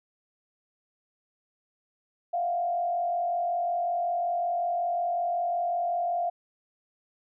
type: tone with frequency modulation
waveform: sine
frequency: 698.5 Hz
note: F5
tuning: in tune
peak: -25 dBFS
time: 2.33-6.3 s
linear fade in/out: 10 ms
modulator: 45.4 Hz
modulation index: 0.61
effects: none